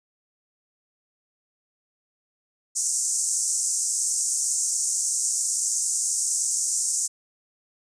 white band-pass noise, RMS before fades -25 dBFS, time 2.75-7.08 s, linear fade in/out 20 ms, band 6000 to 9100 Hz, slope 48 dB/octave, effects resampled to 22050 Hz

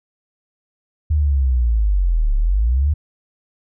sine linear two-way sweep, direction down then up, 77.78 to 34.26 to 77.78 Hz, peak -13 dBFS, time 1.1-2.94 s, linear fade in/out 10 ms, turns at 2.35 s, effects none

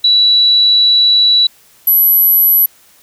sine tone pair in turn, 3934 / 11789 Hz, B7 / F#9, -7 / -7 cents, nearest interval octave + perfect fifth, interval 1900 cents, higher second, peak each -6 dBFS, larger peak neither, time 0.04-1.47 / 1.87-2.66 s, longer first, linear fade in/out 5 ms, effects white hiss -47 dBFS RMS until 3.02 s

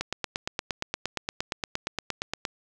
click train, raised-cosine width 0.2 ms, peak -11 dBFS, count 22, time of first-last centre 0.01-2.452 s, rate 8.6 Hz, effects none

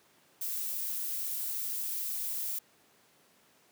violet noise, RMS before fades -35 dBFS, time 0.41-2.59 s, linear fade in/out 5 ms, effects pink hiss -64 dBFS RMS until 3.71 s + high-pass 200 Hz 12 dB/octave

